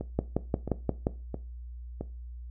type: two click trains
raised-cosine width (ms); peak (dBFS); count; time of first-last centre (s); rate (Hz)
2; -20 / -12; 4 / 6; 0.01-2.01 / 0.19-1.069; 1.5 / 5.69
effects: noise-tail reverb RT60 0.3 s tail -17 dB re dry + added 60 Hz sine -39 dBFS peak until 2.5 s